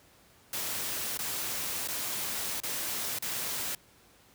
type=noise with dropouts; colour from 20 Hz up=white; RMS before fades=-34 dBFS; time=0.53-3.75 s; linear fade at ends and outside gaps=2 ms; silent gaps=1.174-1.19 / 1.875-1.885 / 2.602-2.634 / 3.187-3.223 s; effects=pink hiss -60 dBFS RMS until 4.34 s + high-pass 60 Hz 12 dB/octave